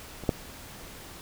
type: clicks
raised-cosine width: 2 ms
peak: -26 / -9 dBFS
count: 2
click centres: 0.237 / 0.292 s
effects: pink hiss -45 dBFS RMS until 1.21 s